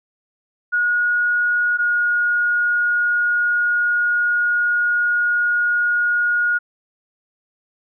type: tone pair in turn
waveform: sine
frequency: 1447 / 1438.7 Hz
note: F#6 / F#6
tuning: -39 / -49 cents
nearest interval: unison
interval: 10 cents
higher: first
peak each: -15 dBFS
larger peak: neither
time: 0.72-1.78 / 1.78-6.59 s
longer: second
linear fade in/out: 20 ms
effects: none